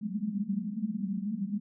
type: band-pass noise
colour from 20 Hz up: pink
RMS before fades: -33 dBFS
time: 0.01-1.6 s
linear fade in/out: 10 ms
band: 190 to 220 Hz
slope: 96 dB/octave
effects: none